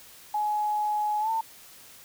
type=tone with pitch glide; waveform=sine; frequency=842 to 897.2 Hz; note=G#5 to A5; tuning=+24 to +34 cents; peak=-24 dBFS; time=0.34-1.41 s; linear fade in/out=5 ms; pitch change=+110 cents; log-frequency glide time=1.2-1.3 s; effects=white hiss -50 dBFS RMS until 2.04 s